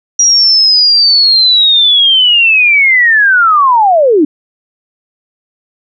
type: linear sweep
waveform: sine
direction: down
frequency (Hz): 5760 to 276.5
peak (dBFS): -4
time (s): 0.19-4.25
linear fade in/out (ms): 5
effects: none